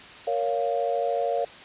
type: chord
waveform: sine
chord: Bb minor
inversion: none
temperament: just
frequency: 466.2 / 559.4 / 699.2 Hz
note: Bb4 / Db5 / F5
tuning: 0 / +16 / +2 cents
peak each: -28 / -27 / -27 dBFS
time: 0.27-1.45 s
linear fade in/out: 5 ms
effects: white hiss -44 dBFS RMS until 1.64 s + resampled to 8000 Hz